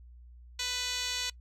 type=tone with band-pass filter; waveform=10% pulse; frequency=496.5 Hz; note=B4; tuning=9 cents sharp; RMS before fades=-34 dBFS; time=0.59-1.3 s; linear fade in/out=5 ms; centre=4800 Hz; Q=8; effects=noise-tail reverb RT60 0.1 s tail -23 dB re dry + added 60 Hz sine -49 dBFS peak until 1.4 s